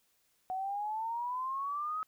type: exponential sweep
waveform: sine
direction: up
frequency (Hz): 740 to 1282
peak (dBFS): -33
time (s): 0.5-2.03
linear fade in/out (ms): 0
effects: white hiss -73 dBFS RMS until 2.07 s